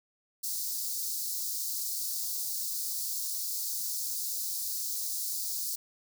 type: high-pass noise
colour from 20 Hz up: white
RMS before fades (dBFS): -34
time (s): 0.43-5.76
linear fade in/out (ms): 10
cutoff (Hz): 4300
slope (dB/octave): 48
effects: none